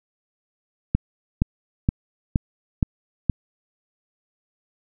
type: click train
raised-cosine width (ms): 5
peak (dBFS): -5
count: 6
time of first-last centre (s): 0.95-3.297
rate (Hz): 2.13
effects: none